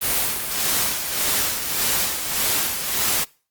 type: noise with tremolo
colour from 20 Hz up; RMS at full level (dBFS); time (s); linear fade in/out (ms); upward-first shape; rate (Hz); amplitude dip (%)
white; -20; 0.01-3.25; 20; sine; 1.7; 55
effects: noise-tail reverb RT60 0.4 s tail -24 dB re dry + Opus 32 kbps